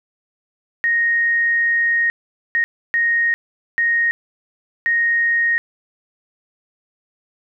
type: tone bursts at uneven times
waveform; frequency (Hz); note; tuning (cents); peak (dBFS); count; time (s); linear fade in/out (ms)
sine; 1864.7; A#6; 0; -14; 5; 0.84-2.1 / 2.55-2.64 / 2.94-3.34 / 3.78-4.11 / 4.86-5.58; 0
effects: none